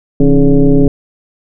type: tone with frequency modulation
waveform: sine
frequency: 129.3 Hz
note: C3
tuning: 20 cents flat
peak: -4 dBFS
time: 0.2-0.88 s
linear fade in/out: 2 ms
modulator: 146 Hz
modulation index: 2
effects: none